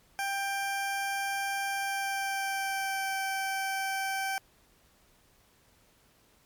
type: tone with pitch glide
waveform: 20% pulse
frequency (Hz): 790 to 775.5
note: G5 to G5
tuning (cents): +13 to -19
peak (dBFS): -25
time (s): 0.19-4.38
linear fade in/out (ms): 0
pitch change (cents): -32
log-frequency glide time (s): 1.68-3.18
effects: pink hiss -64 dBFS RMS until 6.45 s + MP3 96 kbps